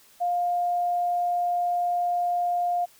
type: tone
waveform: sine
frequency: 705 Hz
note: F5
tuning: 16 cents sharp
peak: -22 dBFS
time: 0.2-2.86 s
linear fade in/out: 20 ms
effects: white hiss -56 dBFS RMS until 2.99 s